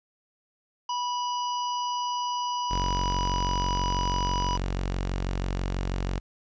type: harmonic tone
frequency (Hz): 980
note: B5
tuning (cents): -14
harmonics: 1 / 3 / 5 / 6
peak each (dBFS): -27 / -37 / -41 / -43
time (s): 0.89-4.57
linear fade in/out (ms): 5
type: tone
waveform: sawtooth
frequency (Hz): 46.14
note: F#1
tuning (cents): -4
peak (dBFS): -23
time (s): 2.7-6.2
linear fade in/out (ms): 20
effects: resampled to 16000 Hz + 10-bit